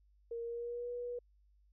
sine tone with pitch glide, 466.2 to 485.2 Hz, A#4 to B4, 0 to -31 cents, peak -38 dBFS, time 0.31-1.19 s, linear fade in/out 5 ms, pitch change +69 cents, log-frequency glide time 0.43-0.9 s, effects added 50 Hz sine -65 dBFS peak until 1.72 s

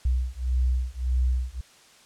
sine beating tone pair, 62.1 / 63.8 Hz, B1 / C2, +10 / -43 cents, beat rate 1.7 Hz, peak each -25 dBFS, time 0.05-1.61 s, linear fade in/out 5 ms, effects white hiss -54 dBFS RMS until 2.05 s + low-pass 8000 Hz 12 dB/octave

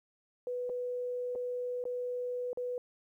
sine tone with dropouts, 493.9 Hz, B4, in tune, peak -33 dBFS, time 0.47-2.78 s, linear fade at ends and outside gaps 1 ms, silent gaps 0.694-0.698 / 1.352-1.357 / 1.84-1.853 / 2.531-2.573 s, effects 12-bit

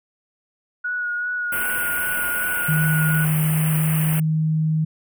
sine tone with vibrato, 1456 Hz, F#6, 28 cents flat, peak -22 dBFS, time 0.84-3.25 s, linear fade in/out 10 ms, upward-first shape sine, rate 2.6 Hz, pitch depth 19 cents each way
white band-stop noise, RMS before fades -27 dBFS, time 1.52-4.2 s, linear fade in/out 5 ms, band 3000 to 8500 Hz, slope 96 dB/octave
sine tone with pitch glide, 155.56 to 157.1 Hz, D#3 to D#3, 0 to +17 cents, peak -17 dBFS, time 2.68-4.85 s, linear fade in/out 10 ms, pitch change +17 cents, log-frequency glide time 2.92-4.2 s
effects none

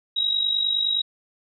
sine tone with amplitude modulation, 3829 Hz, A#7, 46 cents sharp, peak -17 dBFS, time 0.16-1.02 s, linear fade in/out 10 ms, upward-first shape sine, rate 49.7 Hz, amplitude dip 65%, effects none

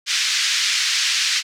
white band-pass noise, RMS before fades -20 dBFS, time 0.06-1.43 s, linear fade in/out 50 ms, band 1700 to 5900 Hz, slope 24 dB/octave, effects none

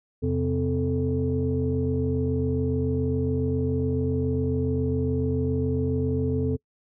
sine tone cluster, 85.5 / 132.7 / 256.9 / 437.5 Hz, F2 / C3 / C4 / A4, -36 / +25 / -32 / -10 cents, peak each -27 dBFS, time 0.22-6.57 s, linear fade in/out 20 ms, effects noise-tail reverb RT60 0.1 s tail -25 dB re dry + tanh soft clip ceiling -14 dBFS

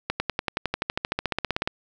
accelerating click train, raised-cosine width 0.3 ms, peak -8 dBFS, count 22, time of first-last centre 0.1-1.675 s, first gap 100 ms, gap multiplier 0.97, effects none

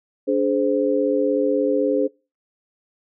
sine tone cluster, 289.3 / 422.7 / 519 Hz, D4 / G#4 / C5, -26 / +31 / -14 cents, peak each -21 dBFS, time 0.27-2.08 s, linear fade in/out 20 ms, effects noise-tail reverb RT60 0.3 s tail -24 dB re dry

